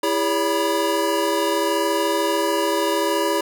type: tone cluster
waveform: square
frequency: 331.9 / 405.5 / 567 / 975 Hz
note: E4 / G#4 / C#5 / B5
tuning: +12 / -41 / +39 / -23 cents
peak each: -25 dBFS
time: 0.03-3.41 s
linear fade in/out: 5 ms
effects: none